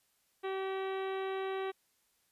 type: harmonic tone with a mistuned harmonic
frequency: 383.8 Hz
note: G4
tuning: 37 cents flat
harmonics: 1 / 2 / 3 / 4 / 5 / 6 / 7 / 8 / 9 / 10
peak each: -35 / -42 / -45 / -50 / -49 / -52 / -54 / -57 / -59 / -55 dBFS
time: 0.43-1.72 s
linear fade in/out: 20 ms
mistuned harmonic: 9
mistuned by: -58 cents
effects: white hiss -74 dBFS RMS until 2.31 s + resampled to 32000 Hz